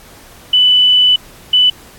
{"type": "tone pair in turn", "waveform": "sine", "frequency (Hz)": [2988, 2988], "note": ["F#7", "F#7"], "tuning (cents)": [16, 16], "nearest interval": "unison", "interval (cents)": 0, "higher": "neither", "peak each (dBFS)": -6, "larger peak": "neither", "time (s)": [[0.53, 1.16], [1.53, 1.7]], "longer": "first", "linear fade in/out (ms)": 5, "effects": ["pink hiss -40 dBFS RMS until 1.98 s", "AAC 64 kbps"]}